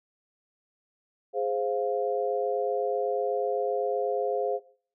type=chord; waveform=sine; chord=F minor; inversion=first; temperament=equal; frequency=415.3 / 523.3 / 698.5 Hz; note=Ab4 / C5 / F5; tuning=0 / 0 / 0 cents; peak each=-29 / -29 / -31 dBFS; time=1.33-4.6 s; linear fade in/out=50 ms; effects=noise-tail reverb RT60 0.5 s tail -19 dB re dry